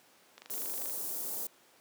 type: click train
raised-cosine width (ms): 0.2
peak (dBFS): -30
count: 14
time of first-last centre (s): 0.38-0.898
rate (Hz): 25.1
type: band-stop noise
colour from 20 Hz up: white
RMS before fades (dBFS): -37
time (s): 0.5-1.47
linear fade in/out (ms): 5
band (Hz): 600 to 9000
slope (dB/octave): 12
effects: pink hiss -62 dBFS RMS until 1.8 s + high-pass 300 Hz 12 dB/octave